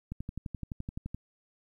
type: click train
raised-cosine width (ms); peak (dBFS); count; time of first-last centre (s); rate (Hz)
5; -24; 13; 0.12-1.146; 11.7
effects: 11-bit